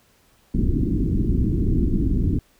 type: low-pass noise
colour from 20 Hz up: pink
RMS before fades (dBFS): -20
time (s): 0.54-2.39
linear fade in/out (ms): 5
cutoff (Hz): 350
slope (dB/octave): 48
effects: pink hiss -59 dBFS RMS until 2.59 s